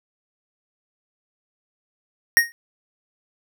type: tone with exponential decay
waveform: square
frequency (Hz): 1864.7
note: A#6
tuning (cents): 0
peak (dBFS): -8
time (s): 2.37-2.52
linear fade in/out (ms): 0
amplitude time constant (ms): 32
effects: none